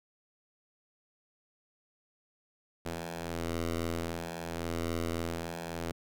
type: ring-modulated tone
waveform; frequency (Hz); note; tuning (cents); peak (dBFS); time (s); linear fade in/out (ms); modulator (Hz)
10% pulse; 83.7; E2; +27; -22; 2.85-5.92; 10; 167
effects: none